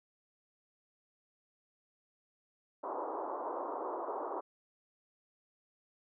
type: band-pass noise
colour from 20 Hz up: white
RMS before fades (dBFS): -39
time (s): 2.83-4.41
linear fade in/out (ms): 10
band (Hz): 310 to 1100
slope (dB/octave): 48
effects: none